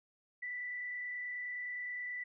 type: tone with frequency modulation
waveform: sine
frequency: 1975.5 Hz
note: B6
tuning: in tune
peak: -38 dBFS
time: 0.42-2.24 s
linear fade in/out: 10 ms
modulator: 29.5 Hz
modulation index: 0.77
effects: none